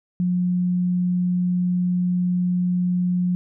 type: tone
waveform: sine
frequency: 179.2 Hz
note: F3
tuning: 45 cents sharp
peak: -18 dBFS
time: 0.2-3.35 s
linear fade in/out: 0 ms
effects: none